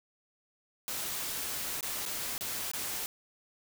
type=noise with dropouts; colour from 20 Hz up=white; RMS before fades=-36 dBFS; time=0.88-3.06 s; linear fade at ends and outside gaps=0 ms; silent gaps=1.808-1.828 / 2.054-2.061 / 2.38-2.409 / 2.715-2.735 s; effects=none